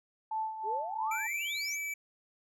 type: tone with tremolo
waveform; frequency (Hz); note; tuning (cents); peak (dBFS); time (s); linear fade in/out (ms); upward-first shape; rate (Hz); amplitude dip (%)
sine; 877; A5; -6; -30; 0.31-1.27; 5; sine; 3; 65
type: exponential sweep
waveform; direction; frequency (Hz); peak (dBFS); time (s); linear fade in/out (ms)
sine; up; 377.5 to 7020; -37; 0.63-1.79; 50
type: tone with pitch glide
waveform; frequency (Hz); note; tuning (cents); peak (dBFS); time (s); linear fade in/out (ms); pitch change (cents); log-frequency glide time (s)
square; 2332 to 2305; D7 to D7; -13 to -33; -35; 1.11-1.94; 5; -20; 1.35-1.65
effects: none